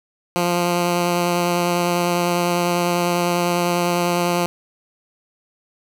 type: tone with vibrato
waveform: 10% pulse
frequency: 174.8 Hz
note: F3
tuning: 2 cents sharp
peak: -9 dBFS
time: 0.36-4.46 s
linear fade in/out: 0 ms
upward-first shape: triangle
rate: 10 Hz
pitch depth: 15 cents each way
effects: none